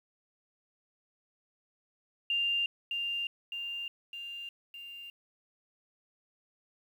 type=tone with echo; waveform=sine; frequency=2794 Hz; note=F7; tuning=in tune; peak=-27 dBFS; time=2.3-2.66 s; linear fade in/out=2 ms; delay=610 ms; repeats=4; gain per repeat=-4 dB; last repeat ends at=5.1 s; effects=10-bit